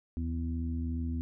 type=harmonic tone with a mistuned harmonic; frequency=82.8 Hz; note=E2; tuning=8 cents sharp; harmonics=1 / 2 / 3 / 4; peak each=-32 / -44 / -36 / -50 dBFS; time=0.17-1.21 s; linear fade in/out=0 ms; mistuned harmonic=1; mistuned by=-100 cents; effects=none